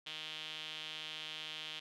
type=tone with band-pass filter; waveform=sawtooth; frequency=155.56 Hz; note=D#3; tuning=in tune; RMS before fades=-45 dBFS; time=0.06-1.8 s; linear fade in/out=10 ms; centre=3200 Hz; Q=4.8; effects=none